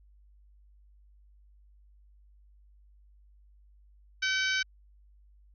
harmonic tone, 764 Hz, G5, 45 cents flat, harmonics 2 / 3 / 4 / 5 / 6 / 7 / 8, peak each -29 / -33 / -35 / -37 / -39 / -40 / -41 dBFS, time 4.22-4.63 s, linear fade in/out 10 ms, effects added 50 Hz sine -56 dBFS peak until 5.54 s

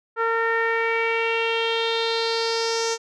sawtooth tone with low-pass filter sweep, 456.5 Hz, A#4, 36 cents flat, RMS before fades -23 dBFS, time 0.16-2.98 s, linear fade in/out 50 ms, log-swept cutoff 1500 to 6200 Hz, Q 4.6, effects none

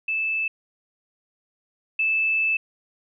sine tone pair in turn, 2628 / 2628 Hz, E7 / E7, -6 / -6 cents, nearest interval unison, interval 0 cents, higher neither, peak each -22 / -19 dBFS, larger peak second, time 0.08-0.48 / 1.99-2.57 s, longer second, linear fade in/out 5 ms, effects none

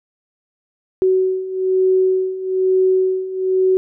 sine beating tone pair, 374.2 / 375.3 Hz, F#4 / F#4, +20 / +25 cents, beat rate 1.1 Hz, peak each -19 / -15 dBFS, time 1.02-3.77 s, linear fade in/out 0 ms, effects none

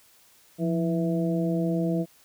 harmonic tone with a mistuned harmonic, 164.81 Hz, E3, in tune, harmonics 1 / 2 / 3 / 4, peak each -25 / -28 / -33 / -33 dBFS, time 0.58-2.06 s, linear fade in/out 50 ms, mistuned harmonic 1, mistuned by +77 cents, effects white hiss -58 dBFS RMS until 2.24 s

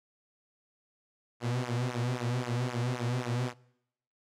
sawtooth tone with flanger, 122.5 Hz, B2, 14 cents flat, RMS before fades -32 dBFS, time 1.4-3.54 s, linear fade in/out 50 ms, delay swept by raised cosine 0.22 to 5.42 ms, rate 3.8 Hz, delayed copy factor -0.85, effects noise-tail reverb RT60 0.8 s tail -24 dB re dry + low-pass 8000 Hz 12 dB/octave

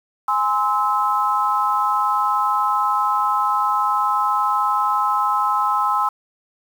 sine chord, Ab augmented, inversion none, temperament just, 830.6 / 1038.3 / 1297.8 Hz, Ab5 / C6 / E6, 0 / -14 / -27 cents, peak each -22 / -20 / -20 dBFS, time 0.28-6.09 s, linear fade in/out 5 ms, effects 7-bit

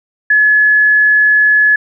sine tone, 1705 Hz, G#6, 45 cents sharp, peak -6 dBFS, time 0.3-1.76 s, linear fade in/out 5 ms, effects none

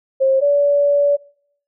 sine tone pair in turn, 534 / 573.6 Hz, C5 / D5, +35 / -41 cents, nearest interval minor second, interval 124 cents, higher second, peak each -11 dBFS, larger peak neither, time 0.2-0.41 / 0.41-1.17 s, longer second, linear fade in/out 20 ms, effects noise-tail reverb RT60 0.6 s tail -23 dB re dry

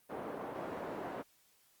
pink band-pass noise, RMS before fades -42 dBFS, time 0.09-1.23 s, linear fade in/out 20 ms, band 300 to 970 Hz, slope 12 dB/octave, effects white hiss -69 dBFS RMS until 1.8 s + Opus 32 kbps

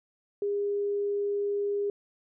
sine tone, 406.2 Hz, G#4, 38 cents flat, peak -26 dBFS, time 0.42-1.9 s, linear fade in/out 2 ms, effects none

